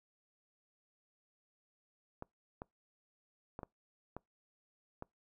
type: clicks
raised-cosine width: 1 ms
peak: -29 dBFS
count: 6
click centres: 2.224 / 2.619 / 3.591 / 3.632 / 4.166 / 5.024 s
effects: noise-tail reverb RT60 0.2 s tail -26 dB re dry